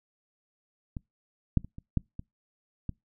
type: clicks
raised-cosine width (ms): 5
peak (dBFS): -23 / -10 / -30 / -29 / -13 / -25 / -20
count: 7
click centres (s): 0.968 / 1.573 / 1.646 / 1.784 / 1.973 / 2.194 / 2.893
effects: noise-tail reverb RT60 0.2 s tail -26 dB re dry